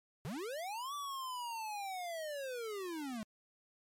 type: linear two-way sweep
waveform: square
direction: up then down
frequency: 118.5 to 1169 to 207.2 Hz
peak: -40 dBFS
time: 0.25-3.23 s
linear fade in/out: 0 ms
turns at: 0.94 s
effects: MP3 64 kbps